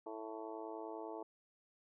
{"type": "harmonic tone with a mistuned harmonic", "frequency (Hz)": 110, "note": "A2", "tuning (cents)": 0, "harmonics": [3, 4, 5, 6, 7, 8, 9, 10], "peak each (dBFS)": [-49, -48, -56, -50, -59, -50, -60, -58], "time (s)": [0.06, 1.23], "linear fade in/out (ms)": 5, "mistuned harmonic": 10, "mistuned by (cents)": 23, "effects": []}